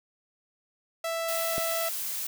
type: tone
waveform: sawtooth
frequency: 661 Hz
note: E5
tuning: 5 cents sharp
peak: -25 dBFS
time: 1.04-1.89 s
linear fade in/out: 5 ms
type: noise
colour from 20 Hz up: blue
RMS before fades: -33 dBFS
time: 1.28-2.27 s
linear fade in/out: 5 ms
type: click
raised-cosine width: 2 ms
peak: -21 dBFS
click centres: 1.581 s
effects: none